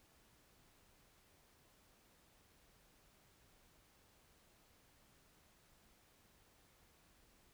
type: silence
effects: pink hiss -70 dBFS RMS until 7.53 s